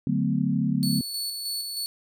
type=chord; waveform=sine; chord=B minor seventh; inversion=first; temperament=equal with one note detuned; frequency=146.83 / 185 / 220 / 252.3 Hz; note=D3 / F#3 / A3 / B3; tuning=0 / 0 / 0 / +37 cents; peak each=-27 dBFS; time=0.07-1.01 s; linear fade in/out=2 ms
type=tone with tremolo; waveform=sawtooth; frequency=4435 Hz; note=C#8; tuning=in tune; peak=-25 dBFS; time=0.83-1.86 s; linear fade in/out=0 ms; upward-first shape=square; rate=3.2 Hz; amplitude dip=35%
effects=none